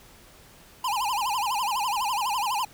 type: tone with vibrato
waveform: square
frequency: 919 Hz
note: A#5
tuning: 25 cents flat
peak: -25 dBFS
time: 0.84-2.65 s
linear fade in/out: 5 ms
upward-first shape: sine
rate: 12 Hz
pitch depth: 230 cents each way
effects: pink hiss -52 dBFS RMS until 2.73 s